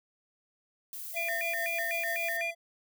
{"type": "noise", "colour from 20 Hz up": "violet", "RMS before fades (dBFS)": -41, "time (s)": [0.93, 2.37], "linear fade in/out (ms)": 0}
{"type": "tone with tremolo", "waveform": "square", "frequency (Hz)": 674, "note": "E5", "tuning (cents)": 38, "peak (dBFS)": -34, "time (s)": [1.13, 2.55], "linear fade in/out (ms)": 50, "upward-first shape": "triangle", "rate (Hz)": 6.4, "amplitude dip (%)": 45}
{"type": "tone with vibrato", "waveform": "sine", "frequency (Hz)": 2093, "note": "C7", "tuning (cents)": 0, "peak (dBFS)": -31, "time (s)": [1.16, 2.51], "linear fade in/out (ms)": 10, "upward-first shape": "square", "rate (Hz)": 4, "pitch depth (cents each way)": 240}
{"effects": []}